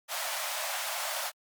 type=high-pass noise; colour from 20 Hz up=pink; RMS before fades=-34 dBFS; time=0.08-1.32 s; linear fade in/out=50 ms; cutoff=570 Hz; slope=96 dB/octave; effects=Opus 48 kbps